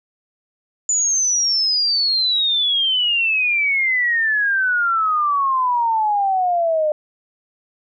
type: exponential sweep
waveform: sine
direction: down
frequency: 7040 to 600 Hz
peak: -15 dBFS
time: 0.89-6.92 s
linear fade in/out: 2 ms
effects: none